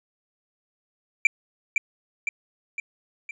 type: tone with echo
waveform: triangle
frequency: 2349 Hz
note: D7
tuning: in tune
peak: -11 dBFS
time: 1.25-1.27 s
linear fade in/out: 2 ms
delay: 510 ms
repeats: 4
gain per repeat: -5 dB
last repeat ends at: 3.31 s
effects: resampled to 22050 Hz